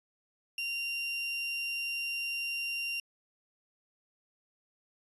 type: tone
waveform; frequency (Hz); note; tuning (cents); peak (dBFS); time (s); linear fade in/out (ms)
35% pulse; 2771; F7; -14; -31; 0.58-3; 2
effects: resampled to 24000 Hz